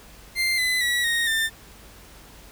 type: tone with pitch steps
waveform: 30% pulse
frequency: 2093 / 2014 / 1937.1 / 1863.6 / 1792.8 Hz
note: C7 / B6 / B6 / A#6 / A6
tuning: 0 / +33 / -34 / -1 / +32 cents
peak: -18 dBFS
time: 0.35-1.5 s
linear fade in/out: 50 ms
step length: 230 ms
effects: added 50 Hz sine -50 dBFS peak until 2.51 s + pink hiss -48 dBFS RMS until 2.51 s